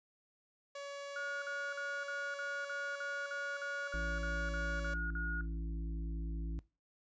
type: tone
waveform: sawtooth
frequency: 564 Hz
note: C#5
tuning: 30 cents sharp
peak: -39 dBFS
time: 0.75-4.94 s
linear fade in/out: 5 ms
type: tone bursts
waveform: sine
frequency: 1440 Hz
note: F#6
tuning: 47 cents flat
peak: -38 dBFS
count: 14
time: 1.16-5.411 s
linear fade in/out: 2 ms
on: 260 ms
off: 47 ms
type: harmonic tone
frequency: 55.2 Hz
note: A1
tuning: 6 cents sharp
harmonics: 1 / 3 / 5 / 6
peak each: -37 / -47 / -51 / -53 dBFS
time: 3.94-6.59 s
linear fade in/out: 0 ms
effects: noise-tail reverb RT60 0.3 s tail -20 dB re dry + resampled to 16000 Hz